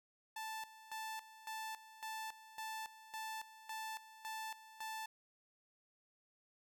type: tone with tremolo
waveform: sawtooth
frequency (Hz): 880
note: A5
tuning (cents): 0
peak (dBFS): -39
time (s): 0.36-5.06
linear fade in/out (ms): 5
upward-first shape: square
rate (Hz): 1.8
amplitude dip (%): 80
effects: none